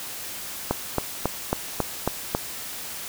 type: click train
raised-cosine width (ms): 1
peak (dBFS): -7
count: 7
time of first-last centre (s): 0.71-2.349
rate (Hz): 3.66
effects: white hiss -35 dBFS RMS until 3.08 s